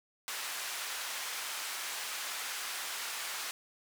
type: band-pass noise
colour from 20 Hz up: pink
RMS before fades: -39 dBFS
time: 0.28-3.51 s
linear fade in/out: 0 ms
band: 1200 to 14000 Hz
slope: 12 dB/octave
effects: none